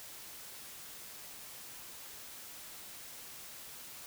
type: silence
effects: white hiss -49 dBFS RMS until 4.06 s